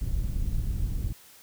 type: low-pass noise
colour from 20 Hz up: pink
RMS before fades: -28 dBFS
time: 0.01-1.13 s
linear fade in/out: 10 ms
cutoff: 110 Hz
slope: 12 dB/octave
effects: white hiss -53 dBFS RMS until 1.42 s